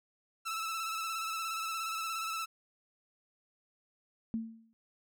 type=tone with vibrato; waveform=sawtooth; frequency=1318.5 Hz; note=E6; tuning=in tune; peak=-31 dBFS; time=0.45-2.46 s; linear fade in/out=20 ms; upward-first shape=square; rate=17 Hz; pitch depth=28 cents each way
type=tone with exponential decay; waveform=sine; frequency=225.4 Hz; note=A3; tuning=42 cents sharp; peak=-29 dBFS; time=4.34-4.73 s; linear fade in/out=0 ms; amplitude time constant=84 ms
effects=none